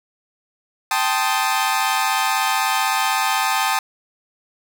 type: chord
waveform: sawtooth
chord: A half-diminished seventh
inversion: third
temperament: equal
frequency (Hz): 784 / 880 / 1046.5 / 1244.5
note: G5 / A5 / C6 / Eb6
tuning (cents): 0 / 0 / 0 / 0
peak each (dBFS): -19 / -18 / -22 / -20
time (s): 0.91-3.79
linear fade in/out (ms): 2
effects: none